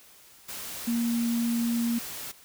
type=tone in noise; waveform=sine; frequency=234 Hz; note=A#3; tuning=7 cents sharp; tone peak=-24 dBFS; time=0.87-1.99 s; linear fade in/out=10 ms; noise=white; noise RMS=-38 dBFS; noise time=0.48-2.32 s; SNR=+11 dB; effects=white hiss -54 dBFS RMS until 2.44 s